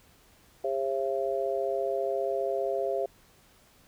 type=harmonic tone; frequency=134.9 Hz; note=C#3; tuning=47 cents flat; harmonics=3 / 4 / 5; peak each=-31 / -31 / -31 dBFS; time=0.64-3.06 s; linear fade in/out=5 ms; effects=pink hiss -60 dBFS RMS until 3.87 s